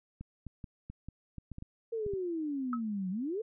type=clicks; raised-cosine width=5 ms; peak=-30 dBFS; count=11; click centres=0.21 / 0.467 / 0.642 / 0.9 / 1.086 / 1.383 / 1.517 / 1.584 / 1.624 / 2.064 / 2.136 s
type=exponential two-way sweep; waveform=sine; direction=down then up; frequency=466.2 to 180 to 466.2 Hz; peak=-32 dBFS; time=1.92-3.42 s; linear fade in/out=10 ms; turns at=3.1 s
type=tone with exponential decay; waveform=sine; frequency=1290 Hz; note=E6; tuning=38 cents flat; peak=-29 dBFS; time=2.73-2.81 s; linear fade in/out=2 ms; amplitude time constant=16 ms
effects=none